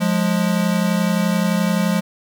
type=tone pair together; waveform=square; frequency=177.1 / 208.7 Hz; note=F3 / G#3; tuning=+24 / +9 cents; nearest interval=minor third; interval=285 cents; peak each=-19 / -20 dBFS; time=0-2.01 s; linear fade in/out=20 ms; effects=none